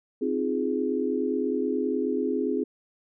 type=chord; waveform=sine; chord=F minor seventh; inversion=second; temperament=equal with one note detuned; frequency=261.6 / 311.1 / 349.2 / 416.5 Hz; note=C4 / Eb4 / F4 / Ab4; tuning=0 / 0 / 0 / +5 cents; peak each=-28 / -32 / -31 / -28 dBFS; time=0.21-2.64 s; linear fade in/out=10 ms; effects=none